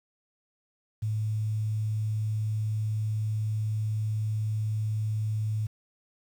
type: tone with quantisation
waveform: sine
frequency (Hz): 108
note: A2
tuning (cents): -32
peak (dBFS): -26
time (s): 1.02-5.67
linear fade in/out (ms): 10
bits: 9
effects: none

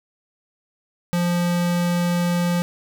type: tone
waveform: square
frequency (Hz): 174.61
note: F3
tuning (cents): 0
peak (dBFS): -19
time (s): 1.13-2.62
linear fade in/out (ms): 0
effects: none

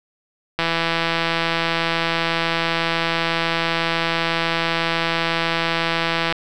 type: click train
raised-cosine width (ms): 0.3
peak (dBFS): -4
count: 953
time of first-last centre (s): 0.59-6.325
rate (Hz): 166
effects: none

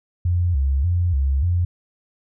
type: tone with vibrato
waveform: sine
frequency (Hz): 77.4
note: D#2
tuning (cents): -9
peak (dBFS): -16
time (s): 0.25-1.65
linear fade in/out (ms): 5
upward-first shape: square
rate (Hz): 1.7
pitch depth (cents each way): 220
effects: none

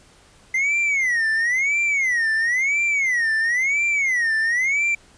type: tone with vibrato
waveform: triangle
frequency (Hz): 2045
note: C7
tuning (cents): -40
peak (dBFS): -16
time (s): 0.54-4.95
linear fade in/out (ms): 5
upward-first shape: sine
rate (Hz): 0.98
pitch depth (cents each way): 250
effects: pink hiss -52 dBFS RMS until 5.17 s + resampled to 22050 Hz

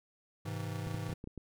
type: chord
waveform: square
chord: Ab augmented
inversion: none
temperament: just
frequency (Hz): 103.83 / 129.78 / 162.23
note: Ab2 / C3 / E3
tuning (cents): 0 / -14 / -27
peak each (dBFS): -40 / -44 / -42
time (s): 0.45-1.14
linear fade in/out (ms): 10
type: clicks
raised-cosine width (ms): 3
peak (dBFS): -30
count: 7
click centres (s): 0.87 / 0.945 / 1.094 / 1.129 / 1.241 / 1.274 / 1.377
effects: none

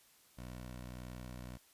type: tone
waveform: 15% pulse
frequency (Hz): 61.74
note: B1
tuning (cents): 0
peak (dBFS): -39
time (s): 0.37-1.58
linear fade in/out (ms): 20
effects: white hiss -66 dBFS RMS until 1.73 s + resampled to 32000 Hz

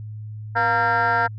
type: tone with frequency modulation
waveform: sine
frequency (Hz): 1152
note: D6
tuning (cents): -34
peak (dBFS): -15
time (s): 0.55-1.28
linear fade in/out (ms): 20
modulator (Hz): 224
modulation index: 2.4
effects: tanh soft clip ceiling -14 dBFS + added 107 Hz sine -31 dBFS peak until 1.38 s

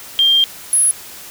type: tone pair in turn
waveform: sine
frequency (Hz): 3189 / 10726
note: G7 / E9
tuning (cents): +29 / +29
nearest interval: octave + major sixth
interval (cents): 2100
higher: second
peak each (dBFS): -9 / -10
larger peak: first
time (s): 0.19-0.44 / 0.73-0.91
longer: first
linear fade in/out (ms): 0
effects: white hiss -35 dBFS RMS until 1.3 s

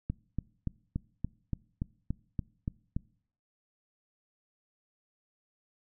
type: click train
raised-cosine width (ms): 5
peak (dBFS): -19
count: 11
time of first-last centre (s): 0.1-2.965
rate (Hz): 3.49
effects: noise-tail reverb RT60 0.6 s tail -24 dB re dry

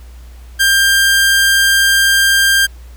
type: tone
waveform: sawtooth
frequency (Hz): 1592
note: G6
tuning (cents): +26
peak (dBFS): -5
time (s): 0.59-2.67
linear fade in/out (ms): 20
effects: added 60 Hz sine -32 dBFS peak until 2.96 s + pink hiss -47 dBFS RMS until 2.96 s

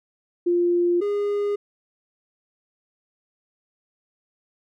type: tone pair in turn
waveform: sine / triangle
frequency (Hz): 349.2 / 409.3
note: F4 / G#4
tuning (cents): 0 / -25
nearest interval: minor third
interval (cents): 275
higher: second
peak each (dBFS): -17 / -19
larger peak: first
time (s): 0.46-1.01 / 1.01-1.56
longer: neither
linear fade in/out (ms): 10
effects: none

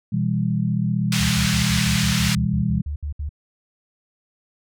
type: chord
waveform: sine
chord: E minor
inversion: second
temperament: equal with one note detuned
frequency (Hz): 123.47 / 164.81 / 200.2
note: B2 / E3 / G3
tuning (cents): 0 / 0 / +37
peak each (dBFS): -23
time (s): 0.12-2.82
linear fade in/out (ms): 10
type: band-pass noise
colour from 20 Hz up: pink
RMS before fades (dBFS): -25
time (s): 1.12-2.35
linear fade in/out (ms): 2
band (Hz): 1900 to 7100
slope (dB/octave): 12
type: tone bursts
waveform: sine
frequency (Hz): 73.42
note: D2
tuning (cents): 0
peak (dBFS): -24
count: 13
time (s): 1.2-3.292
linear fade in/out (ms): 5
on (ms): 100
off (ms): 66
effects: none

